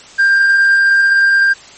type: tone with hard clipping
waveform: triangle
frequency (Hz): 1592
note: G6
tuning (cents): +26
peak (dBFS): -6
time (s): 0.18-1.54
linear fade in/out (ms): 20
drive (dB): 1
effects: white hiss -38 dBFS RMS until 1.77 s + MP3 32 kbps